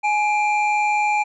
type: tone pair together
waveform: triangle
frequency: 839 / 2373 Hz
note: G#5 / D7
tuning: +17 / +17 cents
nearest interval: octave + tritone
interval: 1800 cents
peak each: -16 / -21 dBFS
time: 0.03-1.24 s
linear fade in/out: 20 ms
effects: resampled to 22050 Hz